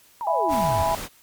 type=exponential sweep; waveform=sine; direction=down; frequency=987.8 to 81.4 Hz; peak=-26 dBFS; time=0.21-0.83 s; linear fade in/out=0 ms
type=chord; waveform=sine; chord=E major; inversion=none; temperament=equal; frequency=659.3 / 830.6 / 987.8 Hz; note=E5 / G#5 / B5; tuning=0 / 0 / 0 cents; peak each=-24 dBFS; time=0.27-0.95 s; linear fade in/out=2 ms
type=noise; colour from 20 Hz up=pink; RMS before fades=-32 dBFS; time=0.48-1.09 s; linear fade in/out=50 ms
effects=white hiss -55 dBFS RMS until 1.22 s + MP3 96 kbps